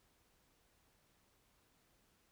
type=silence; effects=pink hiss -74 dBFS RMS until 2.31 s

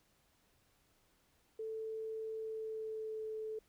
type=tone with pitch glide; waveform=sine; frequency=441.4 to 436.1 Hz; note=A4 to A4; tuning=+5 to -15 cents; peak=-39 dBFS; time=1.59-3.59 s; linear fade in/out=5 ms; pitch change=-20 cents; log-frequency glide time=2.38-3.26 s; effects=pink hiss -73 dBFS RMS until 3.68 s

